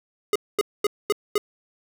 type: tone bursts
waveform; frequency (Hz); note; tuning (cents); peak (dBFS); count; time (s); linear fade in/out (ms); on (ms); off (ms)
square; 415.3; G#4; 0; -18; 5; 0.33-1.38; 2; 26; 230
effects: none